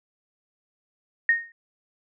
sine tone with exponential decay, 1853 Hz, A#6, 11 cents flat, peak -13 dBFS, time 1.29-1.52 s, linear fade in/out 2 ms, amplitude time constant 50 ms, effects none

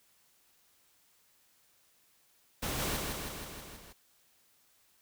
pink noise with echo, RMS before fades -35 dBFS, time 2.62-2.97 s, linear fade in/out 10 ms, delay 160 ms, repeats 6, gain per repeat -3 dB, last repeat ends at 3.93 s, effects white hiss -68 dBFS RMS until 5.01 s

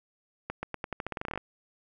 accelerating click train, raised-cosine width 0.5 ms, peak -18 dBFS, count 16, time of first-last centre 0.5-1.376 s, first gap 130 ms, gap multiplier 0.87, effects none

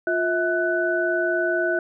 sine tone cluster, 352.4 / 648 / 1492 Hz, F4 / E5 / F#6, +16 / -30 / +14 cents, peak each -24 dBFS, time 0.07-1.79 s, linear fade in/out 2 ms, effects none

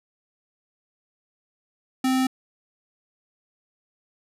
square tone, 260 Hz, C4, 11 cents flat, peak -20 dBFS, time 2.04-2.27 s, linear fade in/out 5 ms, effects resampled to 32000 Hz

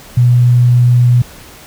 sine tone, 122.4 Hz, B2, 15 cents flat, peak -5 dBFS, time 0.17-1.22 s, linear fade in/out 5 ms, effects pink hiss -36 dBFS RMS until 1.66 s

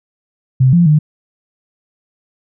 sine tone with pitch steps, 130.2 / 172.8 / 151.5 Hz, C3 / F3 / D#3, -8 / -18 / -46 cents, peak -6 dBFS, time 0.6-0.99 s, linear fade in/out 10 ms, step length 130 ms, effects none

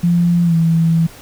sine tone with pitch glide, 172.7 to 164.43 Hz, F3 to E3, -19 to -4 cents, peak -10 dBFS, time 0.03-1.07 s, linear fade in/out 10 ms, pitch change -85 cents, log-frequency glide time 0.44-0.55 s, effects pink hiss -39 dBFS RMS until 1.21 s

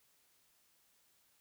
silence, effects white hiss -72 dBFS RMS until 1.4 s

